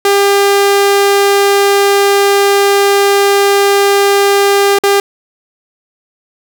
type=tone with dropouts; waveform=sawtooth; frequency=400 Hz; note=G4; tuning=35 cents sharp; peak=-3 dBFS; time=0.05-5 s; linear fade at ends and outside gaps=2 ms; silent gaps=4.787-4.836 s; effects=none